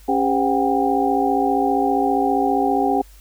sine tone cluster, 274.5 / 399.4 / 510 / 741 / 796 Hz, C#4 / G4 / C5 / F#5 / G5, -17 / +32 / -44 / +2 / +26 cents, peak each -21 / -22 / -28 / -22 / -21 dBFS, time 0.08-3.02 s, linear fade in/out 10 ms, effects added 50 Hz sine -43 dBFS peak until 3.2 s + white hiss -52 dBFS RMS until 3.2 s

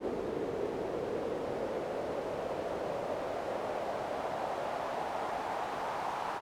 pink noise with band-pass filter sweep, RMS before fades -36 dBFS, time 0-6.41 s, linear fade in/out 50 ms, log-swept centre 410 to 870 Hz, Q 2.5, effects none

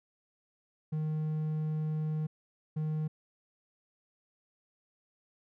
triangle tone bursts at uneven times, 154.9 Hz, D#3, 7 cents flat, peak -28 dBFS, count 2, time 0.92-2.27 / 2.76-3.08 s, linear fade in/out 10 ms, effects none

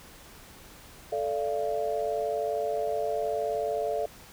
sine chord, D minor, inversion second, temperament equal with one note detuned, 440 / 587.3 / 686.5 Hz, A4 / D5 / F5, 0 / 0 / -30 cents, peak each -31 dBFS, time 1.12-4.06 s, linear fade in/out 5 ms, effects pink hiss -50 dBFS RMS until 4.32 s

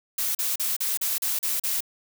blue noise bursts, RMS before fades -26 dBFS, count 8, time 0.18-1.806 s, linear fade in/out 5 ms, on 170 ms, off 38 ms, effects none

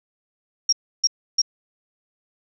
sine tone bursts, 5590 Hz, F8, 1 cent sharp, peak -14 dBFS, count 3, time 0.69-1.418 s, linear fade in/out 5 ms, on 36 ms, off 310 ms, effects none

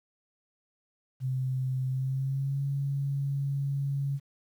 sine tone with pitch glide, 130 to 139.33 Hz, C3 to C#3, -11 to +9 cents, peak -27 dBFS, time 1.2-4.2 s, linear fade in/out 50 ms, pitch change +120 cents, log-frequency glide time 1.88-2.62 s, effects 10-bit

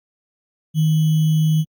sine tone with sample-and-hold, 156.7 Hz, D#3, 13 cents sharp, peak -13 dBFS, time 0.74-1.65 s, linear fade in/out 50 ms, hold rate 3150 Hz, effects Opus 48 kbps

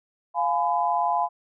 sine chord, F diminished, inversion none, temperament just, 698.5 / 838.1 / 1005.8 Hz, F5 / Ab5 / Cb6, 0 / +16 / +31 cents, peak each -25 dBFS, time 0.34-1.29 s, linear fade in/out 50 ms, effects none

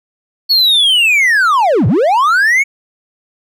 triangle linear two-way sweep, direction down then up, 4435 to 91.4 to 2257 Hz, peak -6 dBFS, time 0.49-2.64 s, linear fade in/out 20 ms, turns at 1.87 s, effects none

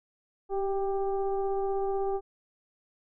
sine tone with frequency modulation, 390 Hz, G4, 9 cents flat, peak -26 dBFS, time 0.49-2.21 s, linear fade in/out 50 ms, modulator 398 Hz, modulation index 0.93, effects none

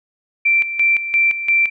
sine tone with tremolo, 2349 Hz, D7, in tune, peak -11 dBFS, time 0.45-1.7 s, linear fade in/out 10 ms, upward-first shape square, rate 2.9 Hz, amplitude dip 70%, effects none

